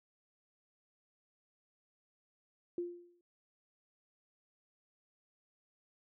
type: tone with exponential decay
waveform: sine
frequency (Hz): 349.2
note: F4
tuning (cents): 0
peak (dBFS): -32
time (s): 2.78-3.21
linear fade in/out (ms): 2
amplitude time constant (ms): 92
effects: none